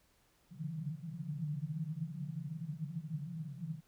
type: band-pass noise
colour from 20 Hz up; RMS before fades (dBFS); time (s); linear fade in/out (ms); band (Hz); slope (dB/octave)
pink; -41; 0.5-3.81; 50; 140 to 170; 96
effects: pink hiss -71 dBFS RMS until 3.87 s